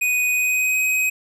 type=tone with pitch glide; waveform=square; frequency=2489 to 2522 Hz; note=D#7 to D#7; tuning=0 to +23 cents; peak=-18 dBFS; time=0.01-1.1 s; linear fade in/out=10 ms; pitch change=+23 cents; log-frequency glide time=0.3-0.8 s; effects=none

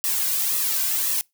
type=noise with flanger; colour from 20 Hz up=blue; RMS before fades=-23 dBFS; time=0.04-1.21 s; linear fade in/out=0 ms; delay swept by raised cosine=1.3 to 2.3 ms; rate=1.9 Hz; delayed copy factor=-0.85; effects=noise-tail reverb RT60 0.2 s tail -25 dB re dry

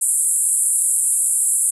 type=band-pass noise; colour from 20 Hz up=pink; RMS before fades=-18 dBFS; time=0.01-1.71 s; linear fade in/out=10 ms; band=7900 to 11000 Hz; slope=96 dB/octave; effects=none

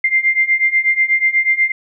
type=beating tone pair; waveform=sine; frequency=2093 / 2101.2 Hz; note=C7 / C7; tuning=0 / +7 cents; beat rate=8.2 Hz; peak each=-16 / -14 dBFS; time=0.04-1.72 s; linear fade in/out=5 ms; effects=none

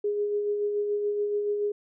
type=tone with tremolo; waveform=sine; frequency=413.1 Hz; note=G#4; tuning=9 cents flat; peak=-23 dBFS; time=0.04-1.72 s; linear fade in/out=5 ms; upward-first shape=sine; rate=7 Hz; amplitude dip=35%; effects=none

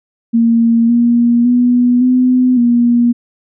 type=tone with pitch steps; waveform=sine; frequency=230.9 / 237.3 / 244.9 / 252.7 / 238.8 Hz; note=A#3 / A#3 / B3 / B3 / A#3; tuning=-16 / +31 / -14 / +40 / +42 cents; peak=-7 dBFS; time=0.33-3.13 s; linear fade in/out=20 ms; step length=560 ms; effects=none

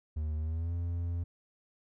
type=tone with pitch glide; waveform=triangle; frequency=77 to 85.93 Hz; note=D#2 to F2; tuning=-17 to -28 cents; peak=-29 dBFS; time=0.16-1.24 s; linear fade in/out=10 ms; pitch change=+189 cents; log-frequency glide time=0.38-0.73 s; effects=none

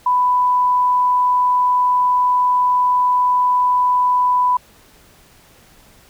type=tone; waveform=sine; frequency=994 Hz; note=B5; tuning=11 cents sharp; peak=-12 dBFS; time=0.06-4.57 s; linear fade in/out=5 ms; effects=pink hiss -49 dBFS RMS until 6.09 s

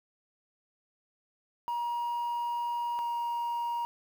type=tone pair in turn; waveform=sine; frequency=951 / 945.5 Hz; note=A#5 / A#5; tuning=+34 / +24 cents; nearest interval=unison; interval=10 cents; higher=first; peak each=-27 dBFS; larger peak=neither; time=1.68-2.99 / 2.99-3.85 s; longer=first; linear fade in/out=0 ms; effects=tanh soft clip ceiling -29 dBFS + 9-bit

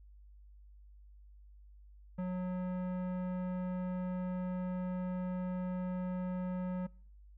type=tone with tanh clipping; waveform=sine; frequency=182.5 Hz; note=F#3; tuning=24 cents flat; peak=-36 dBFS; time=2.18-6.87 s; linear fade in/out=10 ms; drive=15 dB; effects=noise-tail reverb RT60 0.6 s tail -26 dB re dry + added 50 Hz sine -54 dBFS peak until 7.37 s

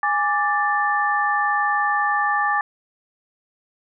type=tone cluster; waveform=sine; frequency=826 / 1172 / 1767 Hz; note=G#5 / D6 / A6; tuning=-10 / -4 / +7 cents; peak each=-22 dBFS; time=0.03-2.61 s; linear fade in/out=2 ms; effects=none

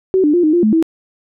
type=tone with pitch steps; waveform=sine; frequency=377.5 / 297.5 / 351 / 308.2 / 348 / 215.6 / 324.7 Hz; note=F#4 / D4 / F4 / D#4 / F4 / A3 / E4; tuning=+35 / +22 / +9 / -16 / -6 / -35 / -26 cents; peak=-9 dBFS; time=0.14-0.826 s; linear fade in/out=0 ms; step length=98 ms; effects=none

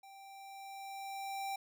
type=tone with level ramp; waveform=square; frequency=784 Hz; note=G5; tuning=in tune; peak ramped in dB=-54 to -37 dBFS; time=0.03-1.56 s; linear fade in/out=5 ms; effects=none

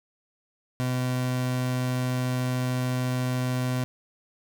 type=tone; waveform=30% pulse; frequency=126.6 Hz; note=B2; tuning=43 cents sharp; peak=-22 dBFS; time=0.8-3.84 s; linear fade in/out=0 ms; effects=none

